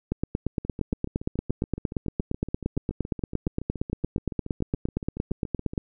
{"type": "two click trains", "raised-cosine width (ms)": 3, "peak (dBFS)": [-12, -21], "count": [50, 37], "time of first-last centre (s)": [[0.12, 5.778], [0.65, 5.735]], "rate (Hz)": [8.66, 7.08], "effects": []}